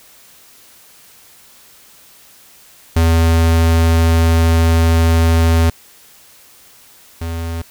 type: tone pair in turn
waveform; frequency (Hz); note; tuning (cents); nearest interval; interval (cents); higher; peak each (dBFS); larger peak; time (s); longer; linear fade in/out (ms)
square; 82.41 / 83.03; E2 / E2; 0 / +13; unison; 13; second; -10 / -21; first; 2.96-5.7 / 7.21-7.62; first; 5
effects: white hiss -45 dBFS RMS until 7.7 s